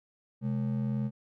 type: ring-modulated tone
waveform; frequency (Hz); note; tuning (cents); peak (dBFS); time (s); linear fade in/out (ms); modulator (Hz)
triangle; 170.4; F3; -42; -23; 0.41-1.11; 50; 40.7
effects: none